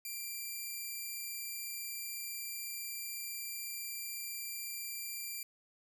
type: tone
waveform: 5% pulse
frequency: 2366 Hz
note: D7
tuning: 12 cents sharp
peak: -30 dBFS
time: 0.05-5.43 s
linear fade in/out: 2 ms
effects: none